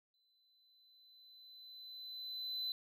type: tone with exponential growth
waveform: triangle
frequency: 4022 Hz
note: B7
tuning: 31 cents sharp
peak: -35 dBFS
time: 0.14-2.72 s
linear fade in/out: 1 ms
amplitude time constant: 560 ms
effects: none